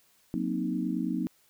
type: chord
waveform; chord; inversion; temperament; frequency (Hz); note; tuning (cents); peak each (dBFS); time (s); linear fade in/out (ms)
sine; C half-diminished seventh; second; equal with one note detuned; 182.13 / 233.1 / 261.6 / 311.1; Gb3 / Bb3 / C4 / Eb4; -27 / 0 / 0 / 0; -33; 0.34-1.27; 0
effects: white hiss -65 dBFS RMS until 1.49 s

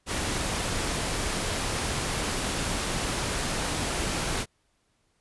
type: noise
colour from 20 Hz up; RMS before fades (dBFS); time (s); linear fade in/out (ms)
pink; -29; 0.06-4.46; 50
effects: pink hiss -71 dBFS RMS until 5.2 s + resampled to 24000 Hz

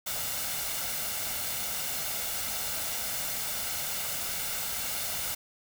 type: noise with comb filter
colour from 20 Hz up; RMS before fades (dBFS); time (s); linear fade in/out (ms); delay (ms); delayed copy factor
white; -33; 0.06-5.35; 10; 1.4; +0.5
effects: none

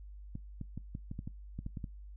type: clicks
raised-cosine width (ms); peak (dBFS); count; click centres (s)
5; -27; 11; 0.354 / 0.613 / 0.776 / 0.951 / 1.114 / 1.191 / 1.275 / 1.59 / 1.664 / 1.772 / 1.842
effects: noise-tail reverb RT60 0.2 s tail -24 dB re dry + added 50 Hz sine -46 dBFS peak until 2.16 s

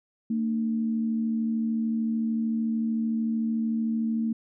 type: tone pair together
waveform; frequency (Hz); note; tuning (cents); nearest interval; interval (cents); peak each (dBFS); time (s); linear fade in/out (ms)
sine; 226.1 / 299.5; A3 / D4; +47 / +34; perfect fourth; 487; -24 / -36; 0.3-4.33; 5
effects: none

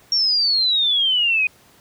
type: exponential sweep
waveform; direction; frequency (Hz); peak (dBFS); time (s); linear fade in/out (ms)
sine; down; 5588 to 2467; -15; 0.12-1.47; 2
effects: pink hiss -52 dBFS RMS until 1.8 s + high-pass 80 Hz 12 dB/octave

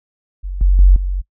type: tone with level steps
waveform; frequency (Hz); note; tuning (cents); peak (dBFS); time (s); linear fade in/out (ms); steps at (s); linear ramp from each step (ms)
sine; 46.25; F#1; 0; -21 / -8 / -4 / -16; 0.43-1.22; 20; 0.61 / 0.79 / 0.96; 2
effects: noise-tail reverb RT60 0.1 s tail -23 dB re dry

